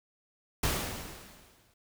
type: noise with exponential decay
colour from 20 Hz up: pink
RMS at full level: -28 dBFS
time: 0.63-1.74 s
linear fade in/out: 5 ms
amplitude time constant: 240 ms
effects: none